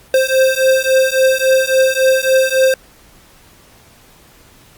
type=beating tone pair; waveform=square; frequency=523.3 / 526.9 Hz; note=C5 / C5; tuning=0 / +12 cents; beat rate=3.6 Hz; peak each=-14 dBFS; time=0.14-2.74 s; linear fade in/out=2 ms; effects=pink hiss -46 dBFS RMS until 4.77 s + Opus 48 kbps